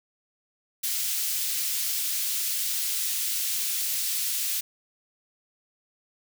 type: high-pass noise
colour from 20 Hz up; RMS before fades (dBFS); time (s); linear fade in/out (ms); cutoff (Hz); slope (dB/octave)
white; -28; 0.83-4.61; 10; 3000; 12
effects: none